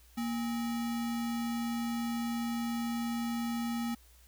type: tone with sample-and-hold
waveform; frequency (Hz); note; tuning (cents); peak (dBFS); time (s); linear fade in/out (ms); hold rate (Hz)
sine; 234.3; A#3; +9; -31; 0.17-3.95; 10; 1050
effects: added 60 Hz sine -58 dBFS peak until 4.27 s + white hiss -63 dBFS RMS until 4.27 s